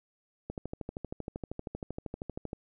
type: click train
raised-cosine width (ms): 2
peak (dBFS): -23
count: 27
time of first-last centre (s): 0.5-2.531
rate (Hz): 12.8
effects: none